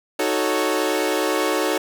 sawtooth chord, D# half-diminished seventh, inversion none, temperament equal, 311.1 / 370 / 440 / 554.4 Hz, D#4 / F#4 / A4 / C#5, 0 / 0 / 0 / 0 cents, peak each -21 dBFS, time 0.19-1.78 s, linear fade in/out 5 ms, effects none

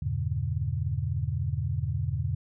sine chord, E diminished seventh, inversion none, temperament just, 82.41 / 98.89 / 118.67 / 142.4 Hz, E2 / G2 / Bb2 / Db3, 0 / +16 / +31 / +47 cents, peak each -32 dBFS, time 0.02-2.35 s, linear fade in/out 5 ms, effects none

